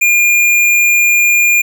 square tone, 2413 Hz, D7, 46 cents sharp, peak -8 dBFS, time 0.01-1.62 s, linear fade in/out 10 ms, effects none

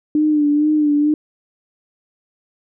sine tone with vibrato, 298.8 Hz, D4, 30 cents sharp, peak -12 dBFS, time 0.15-1.14 s, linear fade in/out 2 ms, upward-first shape sine, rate 2.2 Hz, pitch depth 43 cents each way, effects none

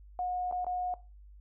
sine tone with dropouts, 724 Hz, F#5, 38 cents flat, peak -30 dBFS, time 0.19-0.94 s, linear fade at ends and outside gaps 1 ms, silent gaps 0.513-0.524 / 0.646-0.666 s, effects noise-tail reverb RT60 0.3 s tail -18 dB re dry + added 50 Hz sine -50 dBFS peak until 1.4 s

